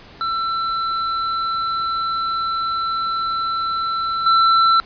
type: tone with level steps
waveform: square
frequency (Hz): 1340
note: E6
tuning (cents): +28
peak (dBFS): -20 / -12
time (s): 0.21-4.8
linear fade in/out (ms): 0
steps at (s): 4.26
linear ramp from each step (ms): 5
effects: pink hiss -43 dBFS RMS until 4.85 s + resampled to 11025 Hz